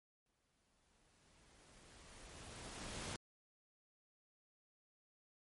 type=noise with exponential growth; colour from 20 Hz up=pink; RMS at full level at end=-44 dBFS; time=0.26-3.16 s; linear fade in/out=1 ms; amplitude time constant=630 ms; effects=MP3 48 kbps